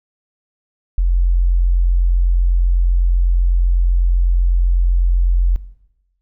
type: tone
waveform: sine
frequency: 43.99 Hz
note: F1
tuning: 13 cents sharp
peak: -11 dBFS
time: 0.98-5.56 s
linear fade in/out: 0 ms
effects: noise-tail reverb RT60 0.9 s tail -17 dB re dry